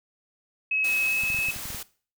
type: tone with pitch glide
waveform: sine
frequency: 2567 to 2585 Hz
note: E7 to E7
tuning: -47 to -34 cents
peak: -23 dBFS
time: 0.71-1.51 s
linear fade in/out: 5 ms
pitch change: +13 cents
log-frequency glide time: 1.06-1.2 s
type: noise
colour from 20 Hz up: white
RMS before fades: -36 dBFS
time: 0.84-1.83 s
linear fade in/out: 5 ms
type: clicks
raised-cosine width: 5 ms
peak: -29 dBFS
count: 9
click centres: 1.236 / 1.302 / 1.346 / 1.389 / 1.486 / 1.562 / 1.656 / 1.703 / 1.747 s
effects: noise-tail reverb RT60 0.4 s tail -19 dB re dry